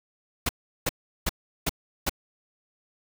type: noise bursts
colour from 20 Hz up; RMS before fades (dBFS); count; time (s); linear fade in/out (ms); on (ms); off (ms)
pink; -25; 5; 0.46-2.095; 5; 31; 370
effects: none